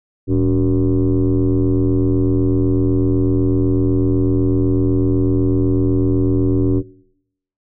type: tone with frequency modulation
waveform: sine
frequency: 198 Hz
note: G3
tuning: 18 cents sharp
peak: -11 dBFS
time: 0.27-6.83 s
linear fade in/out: 50 ms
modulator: 88 Hz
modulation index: 2.1
effects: noise-tail reverb RT60 0.8 s tail -23 dB re dry + tanh soft clip ceiling -8 dBFS